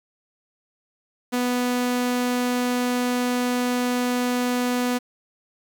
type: tone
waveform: sawtooth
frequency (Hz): 246.9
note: B3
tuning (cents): 0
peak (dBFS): -17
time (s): 1.32-4.99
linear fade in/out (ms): 20
effects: 8-bit